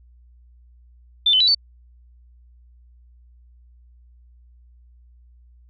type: tone with pitch steps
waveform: sine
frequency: 3549 / 3037 / 3948 / 4517 Hz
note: A7 / F#7 / B7 / C#8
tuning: +14 / +44 / -1 / +32 cents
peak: -13 dBFS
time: 1.26-1.548 s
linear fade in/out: 5 ms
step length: 72 ms
effects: added 60 Hz sine -48 dBFS peak until 5.69 s + AAC 64 kbps